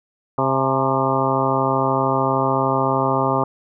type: harmonic tone with a mistuned harmonic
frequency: 133.3 Hz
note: C3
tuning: 33 cents sharp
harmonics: 1 / 2 / 3 / 4 / 5 / 6 / 7 / 8 / 9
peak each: -25 / -25 / -25 / -25 / -25 / -25 / -25 / -25 / -25 dBFS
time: 0.38-3.44 s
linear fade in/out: 2 ms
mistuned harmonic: 6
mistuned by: +77 cents
effects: none